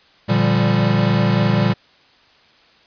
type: chord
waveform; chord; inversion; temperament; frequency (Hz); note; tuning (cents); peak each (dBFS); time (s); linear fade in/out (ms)
square; G minor seventh; first; equal with one note detuned; 116.54 / 146.83 / 172.21 / 196; Bb2 / D3 / F3 / G3; 0 / 0 / -24 / 0; -19 / -22 / -22 / -19; 0.28-1.74; 20
effects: white hiss -52 dBFS RMS until 2.86 s + resampled to 11025 Hz